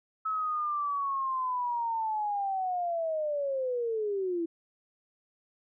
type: linear sweep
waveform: sine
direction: down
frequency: 1298 to 326.8 Hz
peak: -28 dBFS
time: 0.25-4.46 s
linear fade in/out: 10 ms
effects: none